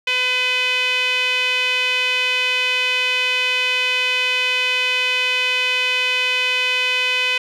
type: tone with band-pass filter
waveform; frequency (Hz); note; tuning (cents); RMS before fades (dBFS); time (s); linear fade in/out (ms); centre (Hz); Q
sawtooth; 504; B4; +35; -19; 0.07-7.38; 5; 2700; 5.2
effects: none